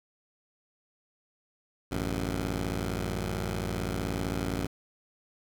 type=tone pair together; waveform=10% pulse; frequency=55.58 / 92.5 Hz; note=A1 / F#2; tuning=+18 / 0 cents; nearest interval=major sixth; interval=882 cents; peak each=-24 / -25 dBFS; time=1.91-4.67 s; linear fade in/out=10 ms; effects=none